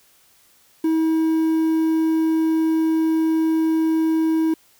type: tone with quantisation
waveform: triangle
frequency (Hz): 320.7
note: E4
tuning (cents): -48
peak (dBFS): -14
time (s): 0.84-4.54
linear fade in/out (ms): 5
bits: 7
effects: white hiss -56 dBFS RMS until 4.79 s